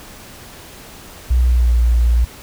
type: tone with pitch glide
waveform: sine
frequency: 61.74 to 58.95 Hz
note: B1 to A#1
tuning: 0 to +20 cents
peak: -10 dBFS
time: 1.3-2.25 s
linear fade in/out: 10 ms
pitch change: -80 cents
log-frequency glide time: 1.43-1.74 s
effects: pink hiss -38 dBFS RMS until 2.42 s